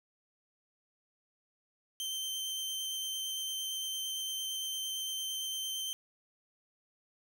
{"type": "tone with vibrato", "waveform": "sawtooth", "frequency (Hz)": 3114, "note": "G7", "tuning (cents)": -12, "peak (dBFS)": -32, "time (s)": [2, 5.93], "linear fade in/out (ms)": 0, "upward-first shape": "sine", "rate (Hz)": 8.8, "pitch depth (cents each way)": 8, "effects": []}